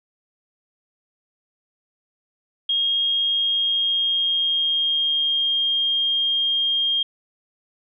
sine tone with pitch glide, 3252 to 3220 Hz, G#7 to G7, -37 to +46 cents, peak -18 dBFS, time 2.69-7.03 s, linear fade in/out 5 ms, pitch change -17 cents, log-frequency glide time 3.15-5.55 s, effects none

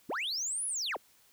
sine linear two-way sweep, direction up then down, 150.1 to 10510 to 209.6 Hz, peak -29 dBFS, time 0.09-0.97 s, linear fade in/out 10 ms, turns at 0.66 s, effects tanh soft clip ceiling -31 dBFS + white hiss -64 dBFS RMS until 1.32 s

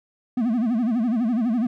triangle tone with vibrato, 233.3 Hz, A#3, 2 cents sharp, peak -17 dBFS, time 0.37-1.67 s, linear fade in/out 5 ms, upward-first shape sine, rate 12 Hz, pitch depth 160 cents each way, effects none

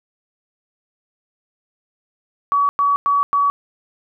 sine tone bursts, 1135 Hz, C#6, 41 cents sharp, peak -13 dBFS, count 4, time 2.52-3.5 s, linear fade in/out 0 ms, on 170 ms, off 100 ms, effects none

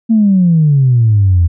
sine exponential sweep, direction down, 230.3 to 82.41 Hz, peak -5 dBFS, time 0.09-1.48 s, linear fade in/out 20 ms, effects tanh soft clip ceiling -1 dBFS

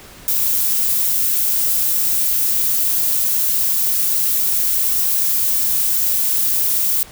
violet noise, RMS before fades -17 dBFS, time 0.28-7.03 s, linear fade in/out 0 ms, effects pink hiss -40 dBFS RMS until 7.11 s

